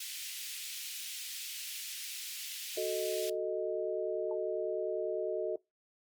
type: high-pass noise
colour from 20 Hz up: pink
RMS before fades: -42 dBFS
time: 0-3.3 s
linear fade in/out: 5 ms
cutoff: 2500 Hz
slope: 24 dB/octave
type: chord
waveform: sine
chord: D# diminished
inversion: first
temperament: equal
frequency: 370 / 440 / 622.3 Hz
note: F#4 / A4 / D#5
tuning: 0 / 0 / 0 cents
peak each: -36 dBFS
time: 2.77-5.56 s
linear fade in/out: 5 ms
type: tone with exponential decay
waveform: sine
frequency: 880 Hz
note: A5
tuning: in tune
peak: -40 dBFS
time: 4.31-4.39 s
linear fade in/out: 2 ms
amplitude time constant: 17 ms
effects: noise-tail reverb RT60 0.2 s tail -23 dB re dry + Opus 48 kbps